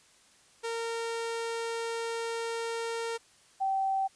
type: tone pair in turn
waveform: sawtooth / sine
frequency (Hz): 460 / 773.6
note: A#4 / G5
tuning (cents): -23 / -23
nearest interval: major sixth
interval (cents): 900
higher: second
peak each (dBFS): -28 / -26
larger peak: second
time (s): 0.63-3.18 / 3.6-4.08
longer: first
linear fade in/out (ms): 20
effects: white hiss -61 dBFS RMS until 4.15 s + resampled to 22050 Hz